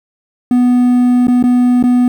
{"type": "tone with dropouts", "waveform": "triangle", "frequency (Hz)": 246.9, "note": "B3", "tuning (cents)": 0, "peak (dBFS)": -5, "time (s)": [0.51, 2.08], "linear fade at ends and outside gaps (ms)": 2, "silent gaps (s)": [[1.271, 1.282], [1.427, 1.438], [1.827, 1.838]], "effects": ["7-bit"]}